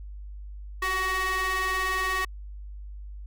45% pulse ring-modulated tone, 372.9 Hz, F#4, 14 cents sharp, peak -22 dBFS, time 0.82-2.25 s, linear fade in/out 5 ms, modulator 1500 Hz, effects added 50 Hz sine -37 dBFS peak until 3.26 s

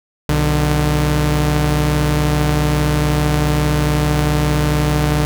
sawtooth tone pair together, 62.4 / 149.53 Hz, B1 / D3, +19 / +32 cents, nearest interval octave + minor third, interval 1513 cents, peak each -14 / -11 dBFS, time 0.29-5.25 s, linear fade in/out 0 ms, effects none

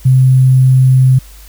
sine tone with sample-and-hold, 130 Hz, C3, 11 cents flat, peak -4 dBFS, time 0.05-1.19 s, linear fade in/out 10 ms, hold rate 11025 Hz, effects added 50 Hz sine -34 dBFS peak until 1.48 s + white hiss -41 dBFS RMS until 1.48 s

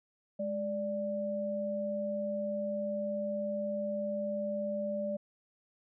sine tone pair together, 208 / 587.3 Hz, G#3 / D5, +3 / 0 cents, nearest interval octave + tritone, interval 1797 cents, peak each -37 / -33 dBFS, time 0.39-5.17 s, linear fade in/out 10 ms, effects none

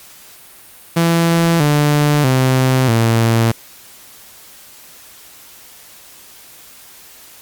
sawtooth tone with pitch steps, 167.6 / 147.6 / 129.99 / 114.47 Hz, E3 / D3 / C3 / A#2, +29 / +9 / -11 / -31 cents, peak -7 dBFS, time 0.96-3.52 s, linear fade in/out 10 ms, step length 640 ms, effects white hiss -41 dBFS RMS until 7.41 s + Opus 48 kbps

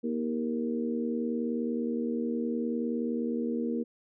harmonic tone with a mistuned harmonic, 79.3 Hz, D#2, 33 cents sharp, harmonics 3 / 4 / 5 / 6, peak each -30 / -36 / -39 / -35 dBFS, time 0.03-3.84 s, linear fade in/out 20 ms, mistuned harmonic 6, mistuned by -32 cents, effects none

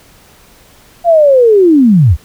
sine linear sweep, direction down, 702 to 61.2 Hz, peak -3 dBFS, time 1.04-2.17 s, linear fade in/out 50 ms, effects pink hiss -43 dBFS RMS until 2.24 s

